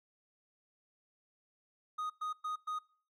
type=tone bursts; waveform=triangle; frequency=1244.5 Hz; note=D#6; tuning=in tune; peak=-33 dBFS; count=4; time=1.98-2.79 s; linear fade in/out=10 ms; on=120 ms; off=110 ms; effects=noise-tail reverb RT60 0.5 s tail -25 dB re dry